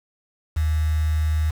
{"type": "tone with quantisation", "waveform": "sine", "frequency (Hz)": 77.8, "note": "D#2", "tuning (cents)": 0, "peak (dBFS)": -18, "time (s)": [0.56, 1.51], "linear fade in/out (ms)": 10, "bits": 6, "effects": []}